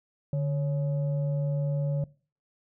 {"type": "tone pair together", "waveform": "sine", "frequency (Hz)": [146.54, 554.4], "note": ["D3", "C#5"], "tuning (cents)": [-3, 0], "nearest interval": "octave + major seventh", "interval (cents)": 2303, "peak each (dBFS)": [-24, -34], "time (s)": [0.33, 2.04], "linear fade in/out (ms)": 2, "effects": ["noise-tail reverb RT60 0.4 s tail -22 dB re dry", "tanh soft clip ceiling -20 dBFS"]}